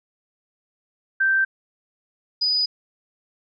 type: tone pair in turn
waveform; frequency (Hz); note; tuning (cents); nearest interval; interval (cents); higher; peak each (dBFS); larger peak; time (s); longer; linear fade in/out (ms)
sine; 1563 / 4962; G6 / D#8; -6 / -6; octave + minor sixth; 2000; second; -16 / -18; first; 1.2-1.45 / 2.41-2.66; neither; 10
effects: none